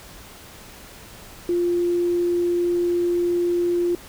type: tone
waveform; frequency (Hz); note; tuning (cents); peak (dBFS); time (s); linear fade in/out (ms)
sine; 349.2; F4; 0; -18; 1.49-3.95; 2
effects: pink hiss -43 dBFS RMS until 4.08 s